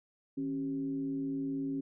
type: tone with frequency modulation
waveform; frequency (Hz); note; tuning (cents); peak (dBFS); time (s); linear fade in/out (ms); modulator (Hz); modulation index
sine; 273.8; C#4; -21; -32; 0.37-1.81; 10; 116; 0.44
effects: none